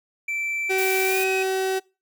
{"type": "tone with pitch glide", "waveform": "triangle", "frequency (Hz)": [2333, 2530], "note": ["D7", "D#7"], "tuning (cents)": [-12, 28], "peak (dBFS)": -23, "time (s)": [0.28, 1.43], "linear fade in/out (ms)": 5, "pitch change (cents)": 140, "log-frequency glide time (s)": [1.06, 1.26]}
{"type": "tone", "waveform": "35% pulse", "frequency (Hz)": 380, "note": "F#4", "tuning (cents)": 46, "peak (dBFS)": -20, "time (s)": [0.69, 1.8], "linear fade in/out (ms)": 20}
{"type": "noise", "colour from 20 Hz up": "blue", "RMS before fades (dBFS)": -30, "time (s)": [0.78, 1.24], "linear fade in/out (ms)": 5}
{"effects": ["noise-tail reverb RT60 0.3 s tail -25 dB re dry"]}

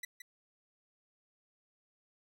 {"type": "tone with echo", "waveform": "sawtooth", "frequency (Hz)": 1975.5, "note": "B6", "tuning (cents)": 0, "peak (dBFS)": -35, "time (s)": [0.03, 0.05], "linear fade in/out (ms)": 5, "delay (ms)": 170, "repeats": 1, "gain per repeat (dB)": -8, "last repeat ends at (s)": 0.22, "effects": []}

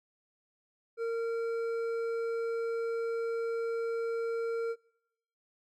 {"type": "tone with hard clipping", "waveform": "sine", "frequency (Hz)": 460, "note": "A#4", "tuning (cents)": -23, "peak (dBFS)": -32, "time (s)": [0.97, 4.76], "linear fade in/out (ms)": 50, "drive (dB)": 7, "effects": ["noise-tail reverb RT60 0.9 s tail -24 dB re dry"]}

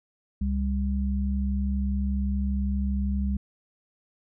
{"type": "tone pair together", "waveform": "sine", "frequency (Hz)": [67.5, 199.83], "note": ["C#2", "G3"], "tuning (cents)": [-45, 34], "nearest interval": "octave + perfect fifth", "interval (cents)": 1879, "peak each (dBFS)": [-25, -28], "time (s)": [0.41, 3.37], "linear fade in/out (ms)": 5, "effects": []}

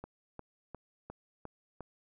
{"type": "click train", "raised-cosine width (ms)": 1, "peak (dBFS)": -29, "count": 6, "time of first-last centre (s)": [0.04, 1.807], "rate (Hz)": 2.83, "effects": []}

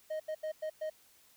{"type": "tone bursts at uneven times", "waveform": "triangle", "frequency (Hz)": 623, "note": "D#5", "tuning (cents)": 2, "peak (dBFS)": -32, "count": 5, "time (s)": [[0.1, 0.2], [0.28, 0.35], [0.43, 0.52], [0.62, 0.7], [0.81, 0.9]], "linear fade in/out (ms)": 10, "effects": ["white hiss -64 dBFS RMS until 1.36 s"]}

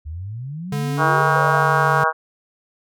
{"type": "exponential sweep", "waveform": "sine", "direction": "up", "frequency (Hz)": [72.3, 764], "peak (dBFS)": -27, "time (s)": [0.05, 1.64], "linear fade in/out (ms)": 20}
{"type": "tone", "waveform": "square", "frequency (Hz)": 144.6, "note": "D3", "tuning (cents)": -27, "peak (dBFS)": -22, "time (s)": [0.72, 2.04], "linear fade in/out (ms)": 5}
{"type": "harmonic tone", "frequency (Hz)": 159.5, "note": "D#3", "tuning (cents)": 43, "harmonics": [3, 4, 5, 6, 7, 8, 9, 10], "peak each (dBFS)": [-26, -25, -23, -23, -20, -25, -22, -26], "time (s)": [0.97, 2.13], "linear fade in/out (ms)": 50}
{"effects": []}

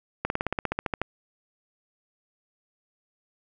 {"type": "slowing click train", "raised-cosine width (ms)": 0.5, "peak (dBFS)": -11, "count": 13, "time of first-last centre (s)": [0.25, 1.016], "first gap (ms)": 51, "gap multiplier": 1.04, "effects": []}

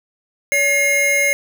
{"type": "tone pair together", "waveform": "square", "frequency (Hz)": [566.5, 2142], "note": ["C#5", "C7"], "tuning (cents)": [37, 40], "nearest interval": "octave + major seventh", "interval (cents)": 2303, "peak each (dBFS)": [-22, -15], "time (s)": [0.52, 1.33], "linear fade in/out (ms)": 0, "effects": []}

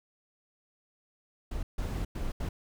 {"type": "noise bursts at uneven times", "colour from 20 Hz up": "brown", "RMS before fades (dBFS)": -33, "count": 4, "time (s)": [[1.51, 1.63], [1.78, 2.05], [2.15, 2.32], [2.4, 2.49]], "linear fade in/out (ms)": 5, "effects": []}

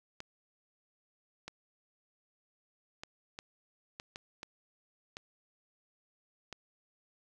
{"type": "clicks", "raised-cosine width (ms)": 0.2, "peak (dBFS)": -25, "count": 9, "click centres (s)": [0.204, 1.48, 3.035, 3.389, 3.999, 4.159, 4.431, 5.169, 6.527], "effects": []}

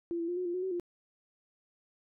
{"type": "tone with pitch steps", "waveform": "sine", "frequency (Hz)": [340.9, 335.1, 352.3, 363.9, 347.2, 365.5, 377.8, 349.7], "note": ["F4", "E4", "F4", "F#4", "F4", "F#4", "F#4", "F4"], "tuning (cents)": [-42, 29, 15, -29, -10, -21, 36, 2], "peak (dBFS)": -31, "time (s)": [0.11, 0.798], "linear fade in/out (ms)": 0, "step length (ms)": 86, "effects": []}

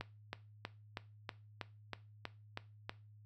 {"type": "click train", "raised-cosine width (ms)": 0.3, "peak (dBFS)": -24, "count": 10, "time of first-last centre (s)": [0.01, 2.895], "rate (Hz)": 3.12, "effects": ["noise-tail reverb RT60 0.3 s tail -17 dB re dry", "added 105 Hz sine -57 dBFS peak until 3.25 s"]}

